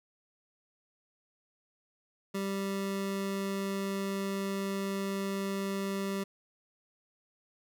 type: tone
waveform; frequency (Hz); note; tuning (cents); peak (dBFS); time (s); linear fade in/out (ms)
25% pulse; 196; G3; 0; -28; 2.34-6.24; 10
effects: none